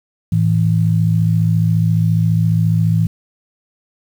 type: tone pair together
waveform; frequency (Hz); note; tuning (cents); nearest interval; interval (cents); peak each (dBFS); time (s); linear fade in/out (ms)
sine; 109.2 / 163.73; A2 / E3; -13 / -11; perfect fifth; 702; -14; 0.32-3.07; 5
effects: 7-bit